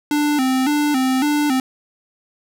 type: tone with vibrato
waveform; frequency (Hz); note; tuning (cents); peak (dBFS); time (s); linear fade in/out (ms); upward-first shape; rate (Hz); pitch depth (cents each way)
square; 277.2; C#4; 0; -16; 0.11-1.6; 2; square; 1.8; 110
effects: none